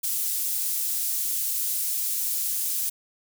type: high-pass noise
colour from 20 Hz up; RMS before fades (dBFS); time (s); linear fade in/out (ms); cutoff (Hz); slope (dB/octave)
pink; -27; 0.03-2.9; 10; 10000; 12
effects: none